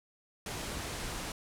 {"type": "low-pass noise", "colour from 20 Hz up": "pink", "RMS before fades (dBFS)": -39, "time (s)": [0.46, 1.32], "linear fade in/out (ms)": 2, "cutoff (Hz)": 11000, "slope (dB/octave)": 24, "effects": []}